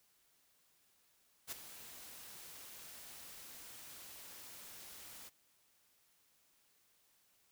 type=noise with ADSR envelope; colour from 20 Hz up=white; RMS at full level=-41 dBFS; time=1.47-5.3 s; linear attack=48 ms; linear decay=14 ms; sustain=-12 dB; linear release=27 ms; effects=white hiss -73 dBFS RMS until 7.51 s